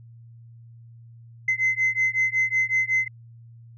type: beating tone pair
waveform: sine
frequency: 2054 / 2059.4 Hz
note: C7 / C7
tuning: -33 / -28 cents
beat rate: 5.4 Hz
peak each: -22 dBFS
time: 1.48-3.08 s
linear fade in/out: 5 ms
effects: tanh soft clip ceiling -15 dBFS + added 116 Hz sine -44 dBFS peak until 3.77 s